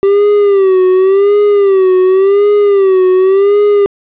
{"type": "tone with vibrato", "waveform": "triangle", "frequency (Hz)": 390.8, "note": "G4", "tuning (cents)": -5, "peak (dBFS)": -3, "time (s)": [0.03, 3.86], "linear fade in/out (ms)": 0, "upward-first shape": "sine", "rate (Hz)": 0.9, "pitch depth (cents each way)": 98, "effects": ["resampled to 8000 Hz", "7-bit"]}